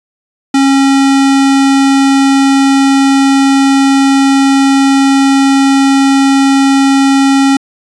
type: tone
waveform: square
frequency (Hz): 272.9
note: C#4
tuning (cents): -27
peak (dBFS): -6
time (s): 0.54-7.57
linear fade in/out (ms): 5
effects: resampled to 22050 Hz